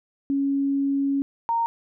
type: tone pair in turn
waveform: sine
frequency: 277.2 / 925.1 Hz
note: C#4 / A#5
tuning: 0 / -13 cents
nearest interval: octave + major sixth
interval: 2087 cents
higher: second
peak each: -20 dBFS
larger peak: neither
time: 0.3-1.22 / 1.49-1.66 s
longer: first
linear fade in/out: 0 ms
effects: none